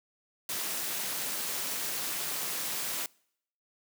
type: noise with amplitude modulation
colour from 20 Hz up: white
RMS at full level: -31 dBFS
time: 0.49-3.06 s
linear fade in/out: 2 ms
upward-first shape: sine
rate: 282 Hz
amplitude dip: 65%
effects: noise-tail reverb RT60 0.7 s tail -26 dB re dry + high-pass 150 Hz 12 dB/octave